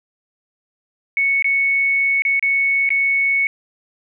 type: tone with dropouts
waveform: sine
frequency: 2214 Hz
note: C#7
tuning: 3 cents flat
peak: -14 dBFS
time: 1.17-3.47 s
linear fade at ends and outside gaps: 1 ms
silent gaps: 1.424-1.444 / 2.221-2.251 / 2.395-2.426 / 2.891-2.904 s
effects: none